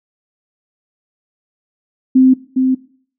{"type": "tone with echo", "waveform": "sine", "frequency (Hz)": 259.7, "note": "C4", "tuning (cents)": -13, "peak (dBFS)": -5, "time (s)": [2.15, 2.34], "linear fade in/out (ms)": 10, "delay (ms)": 410, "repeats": 1, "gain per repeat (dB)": -5, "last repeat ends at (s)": 2.75, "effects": ["noise-tail reverb RT60 0.5 s tail -19 dB re dry"]}